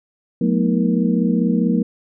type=tone cluster; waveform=sine; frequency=181 / 216.7 / 241.4 / 316.7 / 472.8 Hz; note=F#3 / A3 / B3 / D#4 / A#4; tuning=-38 / -26 / -39 / +31 / +24 cents; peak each=-19 / -20 / -19 / -25 / -27 dBFS; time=0.41-1.83 s; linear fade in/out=5 ms; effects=none